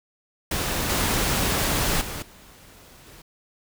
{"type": "noise with level steps", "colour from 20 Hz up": "pink", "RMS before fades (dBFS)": [-26, -23, -33, -49, -47], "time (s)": [0.51, 3.22], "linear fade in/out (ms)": 5, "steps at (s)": [0.89, 2.01, 2.22, 3.06], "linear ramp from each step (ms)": 5, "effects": []}